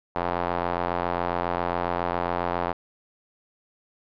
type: tone with band-pass filter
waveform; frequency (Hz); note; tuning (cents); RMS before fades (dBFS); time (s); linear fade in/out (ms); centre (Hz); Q
square; 43.65; F1; 0; -27; 0.15-2.73; 10; 850; 1.6
effects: resampled to 11025 Hz